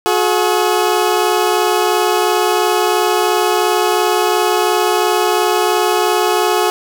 20% pulse tone pair together, 362.7 / 425.6 Hz, F#4 / G#4, -34 / +42 cents, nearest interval minor third, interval 276 cents, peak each -10 dBFS, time 0.06-6.7 s, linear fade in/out 0 ms, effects none

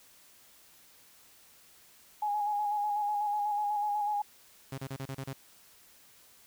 sine tone with vibrato, 830.6 Hz, G#5, in tune, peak -28 dBFS, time 2.22-4.22 s, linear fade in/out 5 ms, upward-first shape square, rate 8.1 Hz, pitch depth 26 cents each way
sawtooth tone bursts, 134.6 Hz, C3, 49 cents sharp, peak -32 dBFS, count 7, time 4.72-5.331 s, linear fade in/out 5 ms, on 59 ms, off 33 ms
effects white hiss -59 dBFS RMS until 6.46 s

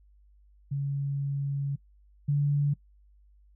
sine tone pair in turn, 140 / 143.85 Hz, C#3 / D3, +18 / -36 cents, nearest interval unison, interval 46 cents, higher second, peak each -27 / -22 dBFS, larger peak second, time 0.71-1.76 / 2.28-2.74 s, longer first, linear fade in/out 10 ms, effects noise-tail reverb RT60 0.1 s tail -23 dB re dry + added 50 Hz sine -56 dBFS peak until 3.55 s

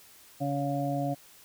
harmonic tone, 140.9 Hz, C#3, 29 cents sharp, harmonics 1 / 2 / 4 / 5, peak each -32 / -32 / -35 / -33 dBFS, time 0.4-1.15 s, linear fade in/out 20 ms, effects white hiss -55 dBFS RMS until 1.44 s

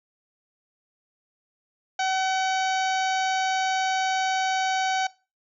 harmonic tone with a mistuned harmonic, 758 Hz, F#5, 42 cents sharp, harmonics 1 / 2 / 3 / 4 / 5 / 6 / 7 / 8 / 9, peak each -24 / -30 / -34 / -36 / -38 / -40 / -41 / -42 / -43 dBFS, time 1.99-5.07 s, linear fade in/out 5 ms, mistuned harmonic 7, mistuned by +83 cents, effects noise-tail reverb RT60 0.3 s tail -20 dB re dry

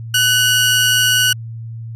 sawtooth tone pair together, 1501.9 / 2879 Hz, F#6 / F#7, +25 / -48 cents, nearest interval major seventh, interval 1127 cents, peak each -11 dBFS, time 0.14-1.33 s, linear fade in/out 5 ms, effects added 114 Hz sine -26 dBFS peak until 1.95 s + resampled to 32000 Hz

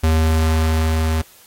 square tone with level ramp, 79.7 Hz, D#2, 42 cents sharp, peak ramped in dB -13 to -17 dBFS, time 0.03-1.22 s, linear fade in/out 10 ms, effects white hiss -48 dBFS RMS until 1.46 s + AAC 48 kbps

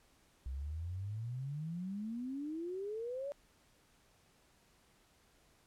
sine exponential sweep, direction up, 62.9 to 580 Hz, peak -38 dBFS, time 0.46-3.32 s, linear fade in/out 0 ms, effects pink hiss -69 dBFS RMS until 5.66 s + low-pass 12000 Hz 12 dB/octave

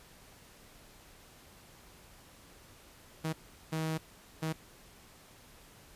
sawtooth tone bursts at uneven times, 159 Hz, D#3, 38 cents sharp, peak -28 dBFS, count 3, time 3.24-3.33 / 3.72-3.98 / 4.42-4.53 s, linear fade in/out 10 ms, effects pink hiss -57 dBFS RMS until 5.95 s + resampled to 32000 Hz

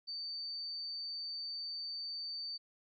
sine tone, 4581 Hz, D8, 44 cents flat, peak -39 dBFS, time 0.07-2.58 s, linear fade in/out 20 ms, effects none

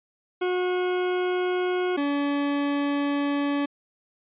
40% pulse tone pair in turn, 362.9 / 285.5 Hz, F#4 / D4, -34 / -49 cents, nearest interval major third, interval 415 cents, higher first, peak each -22 dBFS, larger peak neither, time 0.41-1.97 / 1.97-3.66 s, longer second, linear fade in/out 10 ms, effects resampled to 8000 Hz

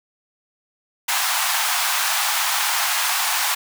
pink high-pass noise, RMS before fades -21 dBFS, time 1.08-3.55 s, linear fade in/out 10 ms, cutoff 760 Hz, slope 48 dB/octave, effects none

